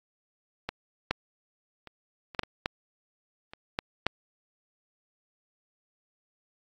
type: clicks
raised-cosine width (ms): 0.3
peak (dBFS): -15 / -9 / -28 / -27 / -9 / -21 / -11 / -26 / -11 / -8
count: 10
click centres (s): 0.69 / 1.11 / 1.873 / 2.348 / 2.393 / 2.434 / 2.659 / 3.535 / 3.789 / 4.066
effects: AAC 48 kbps